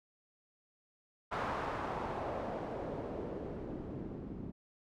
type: noise with low-pass filter sweep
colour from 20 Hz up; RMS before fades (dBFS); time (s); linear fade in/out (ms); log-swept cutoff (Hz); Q
white; -40; 1.31-4.52; 20; 1200 to 240; 1.4
effects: none